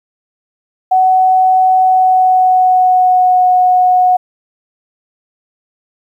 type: tone with pitch glide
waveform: sine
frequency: 748 to 731.8 Hz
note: F#5 to F#5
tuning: +19 to -19 cents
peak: -6 dBFS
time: 0.91-4.17 s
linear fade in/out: 10 ms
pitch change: -38 cents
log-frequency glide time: 1.79-3.47 s
effects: 8-bit